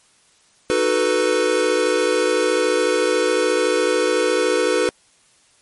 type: chord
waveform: square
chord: B dominant seventh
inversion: first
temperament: equal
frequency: 311.1 / 370 / 440 / 493.9 Hz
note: D#4 / F#4 / A4 / B4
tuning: 0 / 0 / 0 / 0 cents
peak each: -26 / -23 / -22 / -20 dBFS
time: 0.7-4.89 s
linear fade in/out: 0 ms
effects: white hiss -56 dBFS RMS until 5.61 s + MP3 48 kbps